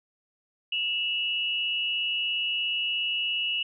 sine tone pair together, 2670 / 2907 Hz, E7 / F#7, +22 / -31 cents, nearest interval minor second, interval 147 cents, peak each -30 / -27 dBFS, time 0.72-3.63 s, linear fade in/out 5 ms, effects none

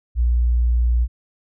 sine tone, 59.6 Hz, A#1, 39 cents sharp, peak -14 dBFS, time 0.15-1.08 s, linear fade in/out 50 ms, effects none

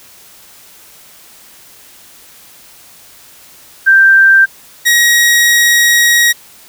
sine / sawtooth tone pair in turn, 1572 / 1895.7 Hz, G6 / A#6, +4 / +29 cents, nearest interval minor third, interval 325 cents, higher second, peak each -3 dBFS, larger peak neither, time 3.86-4.46 / 4.85-6.33 s, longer second, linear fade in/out 20 ms, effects white hiss -40 dBFS RMS until 6.68 s

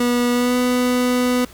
30% pulse tone with pitch glide, 243 to 248.5 Hz, B3 to B3, -28 to +11 cents, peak -13 dBFS, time 0-1.45 s, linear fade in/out 5 ms, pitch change +39 cents, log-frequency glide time 0.32-0.56 s, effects added 60 Hz sine -47 dBFS peak until 1.53 s + pink hiss -44 dBFS RMS until 1.53 s

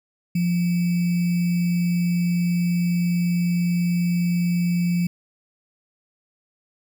sine tone with sample-and-hold, 174.61 Hz, F3, in tune, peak -18 dBFS, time 0.35-5.07 s, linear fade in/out 5 ms, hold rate 2450 Hz, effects none

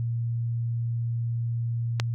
click, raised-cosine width 0.2 ms, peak -9 dBFS, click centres 1.999 s, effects added 117 Hz sine -25 dBFS peak until 2.14 s

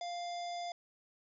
harmonic tone with a mistuned harmonic, 698.5 Hz, F5, in tune, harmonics 1 / 3 / 5 / 7 / 9 / 10, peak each -38 / -52 / -50 / -51 / -60 / -60 dBFS, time 0.01-0.72 s, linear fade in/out 2 ms, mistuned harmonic 7, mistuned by +17 cents, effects none

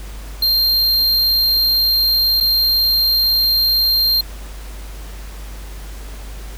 square tone with dropouts, 4186 Hz, C8, in tune, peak -13 dBFS, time 0.42-4.21 s, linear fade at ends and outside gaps 5 ms, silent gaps 2.403-2.407 s, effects added 50 Hz sine -29 dBFS peak until 6.57 s + pink hiss -39 dBFS RMS until 6.57 s

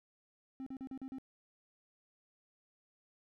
triangle tone bursts, 264.7 Hz, C4, 20 cents sharp, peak -39 dBFS, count 6, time 0.6-1.184 s, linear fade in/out 0 ms, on 64 ms, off 40 ms, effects none

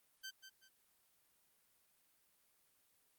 15% pulse tone with echo, 1550 Hz, G6, 20 cents flat, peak -39 dBFS, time 0.23-0.31 s, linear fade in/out 20 ms, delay 190 ms, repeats 2, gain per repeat -9 dB, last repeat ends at 0.69 s, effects white hiss -75 dBFS RMS until 3.18 s + Opus 32 kbps

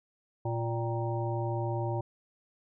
harmonic tone with a mistuned harmonic, 116.54 Hz, A#2, in tune, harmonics 1 / 3 / 5 / 7 / 8, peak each -31 / -36 / -38 / -39 / -40 dBFS, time 0.45-2.01 s, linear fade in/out 5 ms, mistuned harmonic 7, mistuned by -63 cents, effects none

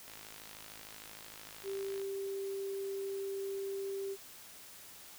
click train, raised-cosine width 0.2 ms, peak -32 dBFS, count 104, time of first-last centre 0.08-2.016 s, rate 53.2 Hz
sine tone, 392 Hz, G4, in tune, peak -36 dBFS, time 1.63-4.17 s, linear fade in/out 50 ms
effects white hiss -53 dBFS RMS until 5.18 s

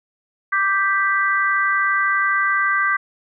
sine chord, G major, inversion second, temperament equal, 1174.7 / 1568 / 1975.5 Hz, D6 / G6 / B6, 0 / 0 / 0 cents, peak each -20 / -19 / -22 dBFS, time 0.52-2.97 s, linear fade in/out 10 ms, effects none

